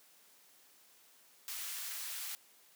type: high-pass noise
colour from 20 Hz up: white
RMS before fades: -42 dBFS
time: 1.48-2.35 s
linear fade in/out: 0 ms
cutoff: 1300 Hz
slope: 12 dB/octave
effects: white hiss -64 dBFS RMS until 2.75 s + high-pass 200 Hz 12 dB/octave